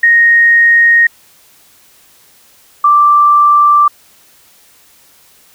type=tone pair in turn; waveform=sine; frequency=1864.7 / 1174.7 Hz; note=A#6 / D6; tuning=0 / 0 cents; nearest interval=minor sixth; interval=800 cents; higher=first; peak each=-4 dBFS; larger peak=neither; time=0.03-1.07 / 2.84-3.88 s; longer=neither; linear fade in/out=5 ms; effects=white hiss -46 dBFS RMS until 5.54 s